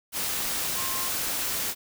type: tone in noise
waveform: sine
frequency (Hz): 1063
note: C6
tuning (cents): +27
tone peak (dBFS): -36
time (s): 0.74-1.11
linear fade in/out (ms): 50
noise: white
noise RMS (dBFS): -29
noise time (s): 0.12-1.75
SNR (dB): -10
effects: none